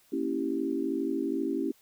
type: chord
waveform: sine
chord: A# diminished seventh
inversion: none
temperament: equal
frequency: 233.1 / 277.2 / 329.6 / 392 Hz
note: A#3 / C#4 / E4 / G4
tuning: 0 / 0 / 0 / 0 cents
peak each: -37 / -31 / -32 / -34 dBFS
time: 0.12-1.72 s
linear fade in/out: 10 ms
effects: white hiss -63 dBFS RMS until 1.81 s